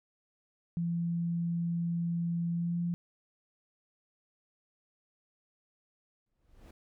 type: tone with pitch glide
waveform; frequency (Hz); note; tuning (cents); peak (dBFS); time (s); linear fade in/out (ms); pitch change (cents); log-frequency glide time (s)
sine; 170 to 172.47; F3 to F3; -46 to -21; -29; 0.77-2.94; 0; +25; 2.52-2.81
type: noise with exponential growth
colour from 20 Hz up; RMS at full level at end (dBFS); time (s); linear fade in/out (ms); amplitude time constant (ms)
brown; -46; 6.26-6.71; 5; 97
effects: none